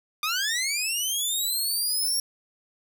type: linear sweep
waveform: 15% pulse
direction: up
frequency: 1189 to 5588 Hz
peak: -18 dBFS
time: 0.23-2.2 s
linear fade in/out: 2 ms
effects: none